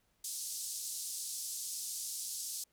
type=band-pass noise; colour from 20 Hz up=white; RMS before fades=-41 dBFS; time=0.24-2.64 s; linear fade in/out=5 ms; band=4700 to 11000 Hz; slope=24 dB/octave; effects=pink hiss -75 dBFS RMS until 2.72 s

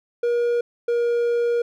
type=tone pair in turn; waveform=triangle; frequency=476.7 / 474.1 Hz; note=A#4 / A#4; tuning=+39 / +29 cents; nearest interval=unison; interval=10 cents; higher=first; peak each=-16 dBFS; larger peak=neither; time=0.23-0.61 / 0.88-1.62 s; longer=second; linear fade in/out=5 ms; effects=none

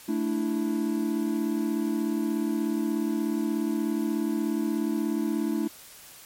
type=chord; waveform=triangle; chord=A suspended fourth; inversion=none; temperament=just; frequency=220 / 293.3 / 330 Hz; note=A3 / D4 / E4; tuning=0 / -2 / +2 cents; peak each=-27 dBFS; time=0.08-5.68 s; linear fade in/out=10 ms; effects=white hiss -48 dBFS RMS until 6.25 s + MP3 64 kbps

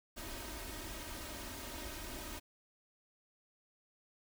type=noise with comb filter; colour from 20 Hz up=pink; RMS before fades=-45 dBFS; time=0.16-2.4 s; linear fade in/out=20 ms; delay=3.2 ms; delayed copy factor=+0.75; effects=none

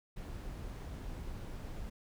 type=noise; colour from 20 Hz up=brown; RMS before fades=-43 dBFS; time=0.16-1.9 s; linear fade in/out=10 ms; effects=none

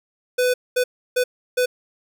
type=tone bursts at uneven times; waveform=square; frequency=499.3 Hz; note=B4; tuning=19 cents sharp; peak=-17 dBFS; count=4; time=0.38-0.54 / 0.76-0.84 / 1.16-1.24 / 1.57-1.66 s; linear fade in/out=10 ms; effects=none

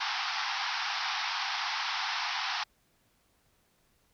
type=band-pass noise; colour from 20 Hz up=pink; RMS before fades=-33 dBFS; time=0-2.64 s; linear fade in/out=10 ms; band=750 to 5600 Hz; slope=96 dB/octave; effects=pink hiss -70 dBFS RMS until 4.13 s

